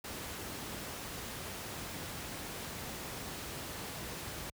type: noise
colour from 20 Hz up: pink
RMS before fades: -42 dBFS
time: 0.04-4.5 s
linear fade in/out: 5 ms
effects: high-pass 60 Hz 12 dB/octave